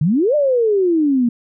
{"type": "exponential two-way sweep", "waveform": "sine", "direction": "up then down", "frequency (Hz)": [138.59, 610, 231], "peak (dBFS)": -12, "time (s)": [0.01, 1.29], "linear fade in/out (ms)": 5, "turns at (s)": 0.35, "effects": []}